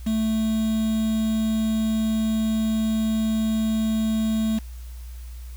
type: tone with quantisation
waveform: triangle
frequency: 220 Hz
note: A3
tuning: in tune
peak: -18 dBFS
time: 0.06-4.59 s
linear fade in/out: 10 ms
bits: 6
effects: added 60 Hz sine -34 dBFS peak until 5.56 s + white hiss -52 dBFS RMS until 5.56 s